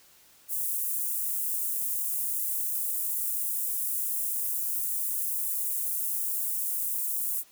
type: high-pass noise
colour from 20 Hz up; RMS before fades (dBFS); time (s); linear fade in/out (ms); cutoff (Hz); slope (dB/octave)
white; -30; 0.48-7.44; 50; 9200; 24
effects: white hiss -58 dBFS RMS until 7.51 s